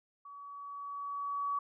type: tone with level ramp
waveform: sine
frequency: 1135 Hz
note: C#6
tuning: 41 cents sharp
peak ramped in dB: -47 to -30 dBFS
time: 0.25-1.59 s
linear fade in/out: 5 ms
effects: none